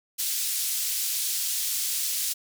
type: band-pass noise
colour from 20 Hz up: white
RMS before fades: -28 dBFS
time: 0.18-2.34 s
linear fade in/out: 20 ms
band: 3800 to 15000 Hz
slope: 12 dB/octave
effects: none